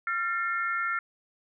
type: tone cluster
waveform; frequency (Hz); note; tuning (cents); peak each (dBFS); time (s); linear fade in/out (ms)
sine; 1376 / 1785 / 2146; F6 / A6 / C7; -26 / +24 / +43; -28 / -33 / -35; 0.07-0.99; 2
effects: none